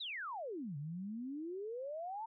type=exponential two-way sweep; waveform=sine; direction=down then up; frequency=4065 to 138.59 to 917 Hz; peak=-40 dBFS; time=0-2.26 s; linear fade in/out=10 ms; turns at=0.77 s; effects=none